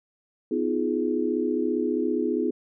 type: chord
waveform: sine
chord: F half-diminished seventh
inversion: second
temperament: just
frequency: 251.4 / 314.3 / 349.2 / 419.1 Hz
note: Cb4 / Eb4 / F4 / Ab4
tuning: +31 / +18 / 0 / +16 cents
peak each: -28 dBFS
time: 0.51-2.51 s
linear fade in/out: 5 ms
effects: none